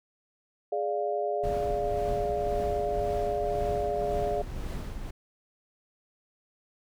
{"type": "chord", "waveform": "sine", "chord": "D diminished", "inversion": "second", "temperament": "equal", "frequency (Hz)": [415.3, 587.3, 698.5], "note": ["Ab4", "D5", "F5"], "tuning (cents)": [0, 0, 0], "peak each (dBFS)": -31, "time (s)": [0.72, 4.42], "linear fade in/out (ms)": 5}
{"type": "noise with tremolo", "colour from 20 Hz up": "brown", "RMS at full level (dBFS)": -33, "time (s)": [1.43, 5.11], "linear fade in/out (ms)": 10, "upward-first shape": "triangle", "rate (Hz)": 1.9, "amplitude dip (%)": 50}
{"effects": []}